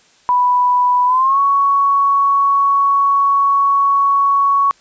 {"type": "tone with pitch glide", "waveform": "sine", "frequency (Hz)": [987.8, 1115.2], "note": ["B5", "C#6"], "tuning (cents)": [0, 10], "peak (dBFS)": -10, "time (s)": [0.29, 4.71], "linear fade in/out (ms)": 0, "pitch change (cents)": 210, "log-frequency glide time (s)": [1.06, 1.39], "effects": ["white hiss -51 dBFS RMS until 4.8 s", "resampled to 16000 Hz"]}